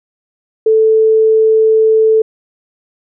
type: tone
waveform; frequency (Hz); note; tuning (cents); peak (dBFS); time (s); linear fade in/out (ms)
sine; 440; A4; 0; -6; 0.66-2.22; 5
effects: none